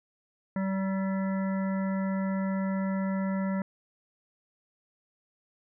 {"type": "harmonic tone with a mistuned harmonic", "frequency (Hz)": 192.3, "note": "G3", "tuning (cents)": -33, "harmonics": [1, 3, 5, 7, 9, 10], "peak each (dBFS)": [-27, -37, -41, -44, -46, -47], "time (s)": [0.56, 3.62], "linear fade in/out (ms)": 2, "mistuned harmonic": 10, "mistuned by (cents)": 63, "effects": []}